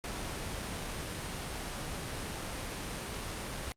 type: noise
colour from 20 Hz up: pink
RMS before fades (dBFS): -38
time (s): 0.04-3.72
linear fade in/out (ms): 0
effects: low-pass 10000 Hz 12 dB/octave + Opus 48 kbps